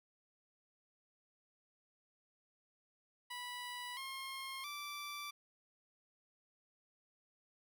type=tone with pitch steps; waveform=15% pulse; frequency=982 / 1070.9 / 1167.8 Hz; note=B5 / C6 / D6; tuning=-10 / +40 / -10 cents; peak=-37 dBFS; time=3.3-5.31 s; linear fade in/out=10 ms; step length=670 ms; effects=none

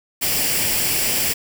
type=noise with comb filter; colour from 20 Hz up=white; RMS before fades=-20 dBFS; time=0.21-1.34 s; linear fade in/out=20 ms; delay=0.39 ms; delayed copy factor=+0.55; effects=none

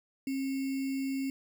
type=tone with sample-and-hold; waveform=sine; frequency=269.1 Hz; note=C4; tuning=49 cents sharp; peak=-30 dBFS; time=0.27-1.3 s; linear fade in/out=2 ms; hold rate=2450 Hz; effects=none

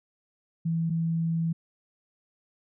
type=tone pair in turn; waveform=sine; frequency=164.81 / 164.81 Hz; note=E3 / E3; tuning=0 / 0 cents; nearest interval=unison; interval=0 cents; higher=neither; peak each=-24 dBFS; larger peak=neither; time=0.65-0.9 / 0.9-1.53 s; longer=second; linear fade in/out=10 ms; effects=none

